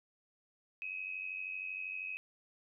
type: tone with amplitude modulation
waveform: sine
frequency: 2547 Hz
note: D#7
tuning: 40 cents sharp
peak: -35 dBFS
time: 0.82-2.17 s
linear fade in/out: 0 ms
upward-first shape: sine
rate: 92.8 Hz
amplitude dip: 75%
effects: none